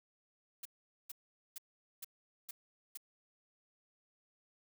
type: noise bursts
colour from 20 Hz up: blue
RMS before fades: -45 dBFS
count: 6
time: 0.63-2.974 s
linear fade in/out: 5 ms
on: 24 ms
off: 440 ms
effects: none